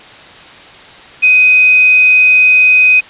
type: tone with quantisation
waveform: sine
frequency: 2508 Hz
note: D#7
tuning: 13 cents sharp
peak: -4 dBFS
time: 1.22-3.01 s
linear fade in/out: 20 ms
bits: 4
effects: white hiss -35 dBFS RMS until 3.09 s + resampled to 8000 Hz